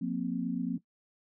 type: chord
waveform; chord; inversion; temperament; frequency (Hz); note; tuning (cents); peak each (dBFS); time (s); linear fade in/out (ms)
sine; F suspended fourth; none; equal with one note detuned; 178.49 / 233.1 / 261.6; F3 / Bb3 / C4; +38 / 0 / 0; -34; 0.01-0.78; 10
effects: noise-tail reverb RT60 0.1 s tail -17 dB re dry